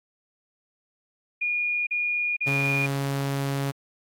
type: tone bursts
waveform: sine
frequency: 2436 Hz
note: D#7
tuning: 37 cents flat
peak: -23 dBFS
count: 3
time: 1.41-2.866 s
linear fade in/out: 10 ms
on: 460 ms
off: 38 ms
type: tone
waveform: sawtooth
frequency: 138.59 Hz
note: C#3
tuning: in tune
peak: -21 dBFS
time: 2.46-3.72 s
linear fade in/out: 20 ms
effects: AAC 64 kbps